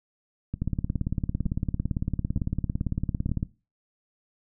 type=two click trains; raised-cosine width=5 ms; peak=-17 / -14 dBFS; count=4 / 51; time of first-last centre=0.54-3.292 / 0.62-3.429 s; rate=1.09 / 17.8 Hz; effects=noise-tail reverb RT60 0.3 s tail -19 dB re dry